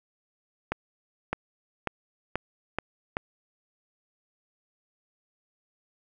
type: accelerating click train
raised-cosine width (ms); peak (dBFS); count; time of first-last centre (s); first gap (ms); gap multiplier
0.5; -12; 6; 0.72-3.169; 610; 0.89
effects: none